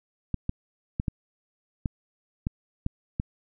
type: clicks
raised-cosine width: 5 ms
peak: -14 dBFS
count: 8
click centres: 0.343 / 0.494 / 0.999 / 1.082 / 1.858 / 2.469 / 2.864 / 3.199 s
effects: none